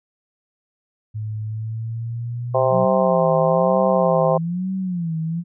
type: tone with pitch glide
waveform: sine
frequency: 107.9 to 123.94 Hz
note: A2 to B2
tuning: -33 to +7 cents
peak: -24 dBFS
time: 1.14-2.86 s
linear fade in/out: 20 ms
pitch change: +240 cents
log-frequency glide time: 1.43-2.68 s
type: harmonic tone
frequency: 130.81 Hz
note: C3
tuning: in tune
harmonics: 3 / 4 / 5 / 6 / 7 / 8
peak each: -27 / -18 / -20 / -24 / -28 / -25 dBFS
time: 2.54-4.38 s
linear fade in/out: 10 ms
type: tone with vibrato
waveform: sine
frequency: 174.61 Hz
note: F3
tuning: in tune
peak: -21 dBFS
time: 2.7-5.44 s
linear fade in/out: 50 ms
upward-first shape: sine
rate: 1.1 Hz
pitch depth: 150 cents each way
effects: none